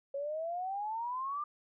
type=exponential sweep; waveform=sine; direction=up; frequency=548 to 1205 Hz; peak=-34 dBFS; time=0.14-1.44 s; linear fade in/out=5 ms; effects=none